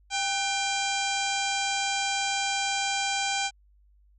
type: harmonic tone with a mistuned harmonic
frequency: 794 Hz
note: G5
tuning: 22 cents sharp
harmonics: 1 / 2 / 3 / 4 / 5 / 6 / 7 / 8 / 9 / 10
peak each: -30 / -35 / -32 / -34 / -37 / -38 / -40 / -38 / -37 / -42 dBFS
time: 0.1-3.51 s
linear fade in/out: 50 ms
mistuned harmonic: 2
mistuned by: -83 cents
effects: added 50 Hz sine -57 dBFS peak until 4.18 s